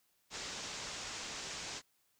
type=low-pass noise; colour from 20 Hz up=white; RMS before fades=-44 dBFS; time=0.3-1.82 s; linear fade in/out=50 ms; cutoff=7300 Hz; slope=48 dB/octave; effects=white hiss -75 dBFS RMS until 2.19 s